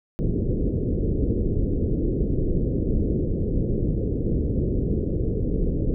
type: low-pass noise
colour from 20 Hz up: pink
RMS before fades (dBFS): -23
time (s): 0.19-5.94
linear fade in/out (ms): 0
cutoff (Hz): 480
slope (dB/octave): 48
effects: none